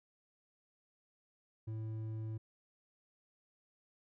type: tone with hard clipping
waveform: sine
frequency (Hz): 110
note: A2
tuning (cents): 0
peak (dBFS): -40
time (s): 1.67-2.38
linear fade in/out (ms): 10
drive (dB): 6
effects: none